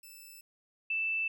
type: tone pair in turn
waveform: 5% pulse / sine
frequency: 2637 / 2647 Hz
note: E7 / E7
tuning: 0 / +7 cents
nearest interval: unison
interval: 7 cents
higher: second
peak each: -40 / -29 dBFS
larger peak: second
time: 0.03-0.41 / 0.9-1.28 s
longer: neither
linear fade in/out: 5 ms
effects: none